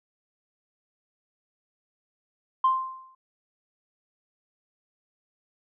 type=tone with exponential decay; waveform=sine; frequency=1046.5 Hz; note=C6; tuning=in tune; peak=-15 dBFS; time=2.64-3.15 s; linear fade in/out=5 ms; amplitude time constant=110 ms; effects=tanh soft clip ceiling -13 dBFS